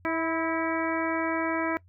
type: harmonic tone with a mistuned harmonic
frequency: 325.2 Hz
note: E4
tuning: 23 cents flat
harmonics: 1 / 2 / 3 / 4 / 5 / 6 / 7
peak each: -29 / -32 / -34 / -35 / -36 / -37 / -37 dBFS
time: 0.05-1.77 s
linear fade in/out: 0 ms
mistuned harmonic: 3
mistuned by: +24 cents
effects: noise-tail reverb RT60 0.1 s tail -21 dB re dry + added 89 Hz sine -54 dBFS peak until 1.88 s

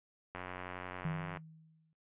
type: click train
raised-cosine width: 0.5 ms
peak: -27 dBFS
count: 94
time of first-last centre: 0.35-1.372 s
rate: 91 Hz
type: tone with exponential decay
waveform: sine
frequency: 159.5 Hz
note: D#3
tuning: 43 cents sharp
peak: -32 dBFS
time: 1.05-1.93 s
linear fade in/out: 0 ms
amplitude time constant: 190 ms
effects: noise-tail reverb RT60 0.1 s tail -18 dB re dry + resampled to 8000 Hz

